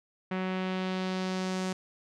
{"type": "tone with low-pass filter sweep", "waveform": "sawtooth", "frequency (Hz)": 186.4, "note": "F#3", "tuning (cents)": 13, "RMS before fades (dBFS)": -32, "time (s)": [0.31, 1.73], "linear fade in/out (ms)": 5, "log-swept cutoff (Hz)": [2300, 7300], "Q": 1.4, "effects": []}